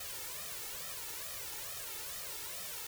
white noise with flanger, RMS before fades -43 dBFS, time 0-2.87 s, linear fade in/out 5 ms, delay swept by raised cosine 1.6 to 2.29 ms, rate 2.3 Hz, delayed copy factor +0.95, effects none

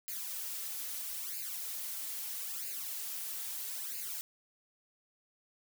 blue noise with flanger, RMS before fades -40 dBFS, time 0.08-4.21 s, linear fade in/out 0 ms, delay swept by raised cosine 0.43 to 4.63 ms, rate 0.77 Hz, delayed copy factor +0.8, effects none

